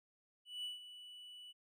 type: tone with ADSR envelope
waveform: triangle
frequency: 2960 Hz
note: F#7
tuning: in tune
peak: -38 dBFS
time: 0.45-1.53 s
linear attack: 190 ms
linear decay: 150 ms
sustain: -12 dB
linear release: 25 ms
effects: none